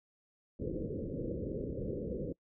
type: low-pass noise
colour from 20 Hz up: white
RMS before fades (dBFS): -38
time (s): 0.59-2.33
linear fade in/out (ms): 10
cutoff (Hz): 540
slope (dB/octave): 96
effects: noise-tail reverb RT60 0.1 s tail -24 dB re dry